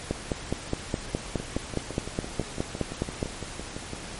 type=two click trains; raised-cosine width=2 ms; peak=-12 / -20 dBFS; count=16 / 16; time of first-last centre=0.11-3.229 / 1.4-3.934 s; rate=4.81 / 5.92 Hz; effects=pink hiss -39 dBFS RMS until 4.19 s + MP3 48 kbps